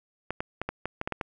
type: clicks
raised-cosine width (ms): 0.5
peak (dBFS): -15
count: 9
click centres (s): 0.306 / 0.405 / 0.616 / 0.69 / 0.856 / 1.014 / 1.075 / 1.123 / 1.212
effects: none